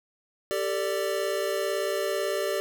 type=chord; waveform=square; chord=G suspended second; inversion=none; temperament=equal with one note detuned; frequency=392 / 450 / 587.3 Hz; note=G4 / A4 / D5; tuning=0 / +39 / 0 cents; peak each=-31 / -33 / -30 dBFS; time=0.51-2.6 s; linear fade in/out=0 ms; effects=none